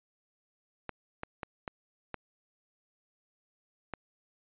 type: clicks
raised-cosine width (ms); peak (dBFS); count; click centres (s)
0.5; -21; 6; 0.893 / 1.234 / 1.432 / 1.678 / 2.143 / 3.937
effects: resampled to 8000 Hz